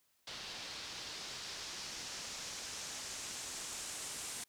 white noise with low-pass filter sweep, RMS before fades -45 dBFS, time 0.27-4.44 s, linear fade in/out 5 ms, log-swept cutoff 4300 to 8500 Hz, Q 1.7, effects white hiss -75 dBFS RMS until 4.48 s

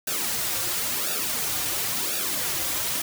white noise with flanger, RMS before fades -27 dBFS, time 0.07-3.02 s, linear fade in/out 5 ms, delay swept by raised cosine 0.95 to 4.75 ms, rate 0.96 Hz, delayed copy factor -0.75, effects none

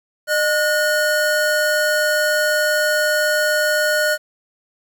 square tone pair together, 607.8 / 1454 Hz, D#5 / F#6, -41 / -31 cents, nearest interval octave + minor third, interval 1510 cents, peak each -19 / -19 dBFS, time 0.27-4.18 s, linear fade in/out 50 ms, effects 8-bit

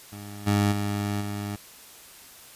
20% pulse tone with level steps, 102.3 Hz, G#2, 26 cents flat, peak -33 / -15 / -21 / -25 dBFS, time 0.12-1.56 s, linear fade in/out 5 ms, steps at 0.46 / 0.71 / 1.2 s, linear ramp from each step 20 ms, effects white hiss -48 dBFS RMS until 2.55 s + resampled to 32000 Hz

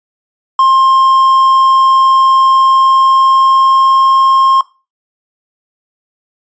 triangle tone with pitch glide, 1061 to 1067.1 Hz, C6 to C6, +24 to +34 cents, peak -3 dBFS, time 0.59-4.61 s, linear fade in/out 2 ms, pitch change +10 cents, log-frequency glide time 2.5-4.17 s, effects noise-tail reverb RT60 0.3 s tail -20 dB re dry + resampled to 16000 Hz

